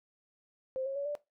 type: tone with pitch steps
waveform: sine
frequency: 523.3 / 543.3 / 564.1 / 585.7 Hz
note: C5 / C#5 / C#5 / D5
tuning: 0 / -35 / +30 / -5 cents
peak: -32 dBFS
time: 0.76-1.152 s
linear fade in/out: 0 ms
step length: 98 ms
effects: noise-tail reverb RT60 0.2 s tail -18 dB re dry